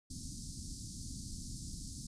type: band-stop noise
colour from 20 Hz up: pink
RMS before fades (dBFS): -44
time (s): 0.1-2.07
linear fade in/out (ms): 5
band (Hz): 280 to 4500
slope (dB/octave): 48
effects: resampled to 22050 Hz